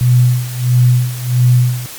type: tone with tremolo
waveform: sine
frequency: 123.9 Hz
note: B2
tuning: 6 cents sharp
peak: -5 dBFS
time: 0.01-1.86 s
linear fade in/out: 0 ms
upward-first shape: sine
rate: 1.5 Hz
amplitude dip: 85%
effects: white hiss -30 dBFS RMS until 1.98 s + MP3 96 kbps